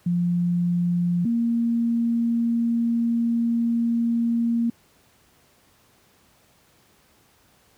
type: tone pair in turn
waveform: sine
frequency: 174.61 / 233.1 Hz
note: F3 / A#3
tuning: 0 / 0 cents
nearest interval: perfect fourth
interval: 500 cents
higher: second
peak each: -19 dBFS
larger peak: neither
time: 0.06-1.25 / 1.25-4.7 s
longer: second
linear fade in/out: 5 ms
effects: pink hiss -59 dBFS RMS until 7.77 s + high-pass 60 Hz 12 dB/octave